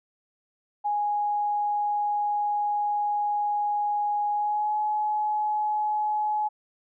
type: tone with pitch glide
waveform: sine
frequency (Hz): 829 to 846.9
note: G#5 to G#5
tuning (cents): -3 to +34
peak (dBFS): -23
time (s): 0.84-6.49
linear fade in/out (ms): 20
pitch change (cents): +37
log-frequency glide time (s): 4.32-4.76
effects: none